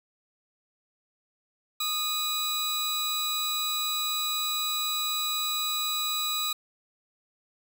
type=tone pair together; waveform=sawtooth; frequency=1237 / 3927 Hz; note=D#6 / B7; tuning=-10 / -11 cents; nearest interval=octave + minor sixth; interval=1999 cents; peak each=-29 / -25 dBFS; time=1.8-6.53 s; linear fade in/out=5 ms; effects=none